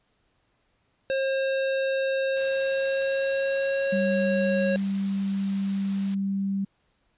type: tone with pitch glide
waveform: square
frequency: 536 to 547.6 Hz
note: C5 to C#5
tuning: +42 to -21 cents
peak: -24 dBFS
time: 1.1-4.76 s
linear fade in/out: 0 ms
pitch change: +37 cents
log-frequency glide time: 2.28-3.91 s
type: noise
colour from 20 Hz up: white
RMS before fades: -43 dBFS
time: 2.36-6.15 s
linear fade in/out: 10 ms
type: tone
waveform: sine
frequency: 196 Hz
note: G3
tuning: in tune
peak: -24 dBFS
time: 3.92-6.65 s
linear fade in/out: 10 ms
effects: pink hiss -70 dBFS RMS until 7.17 s + resampled to 8000 Hz